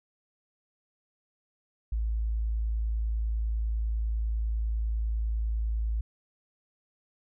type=tone; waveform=sine; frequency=55 Hz; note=A1; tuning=in tune; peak=-26 dBFS; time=1.92-6.01 s; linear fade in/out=5 ms; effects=none